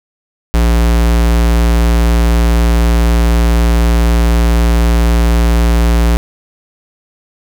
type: tone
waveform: square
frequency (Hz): 58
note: A#1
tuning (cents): -8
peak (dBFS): -8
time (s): 0.54-6.17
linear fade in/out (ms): 0
effects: none